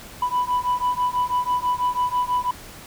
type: beating tone pair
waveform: sine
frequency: 987.8 / 993.9 Hz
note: B5 / B5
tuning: 0 / +11 cents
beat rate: 6.1 Hz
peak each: -21 dBFS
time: 0.22-2.51 s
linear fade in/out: 5 ms
effects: tanh soft clip ceiling -16 dBFS + pink hiss -41 dBFS RMS until 2.86 s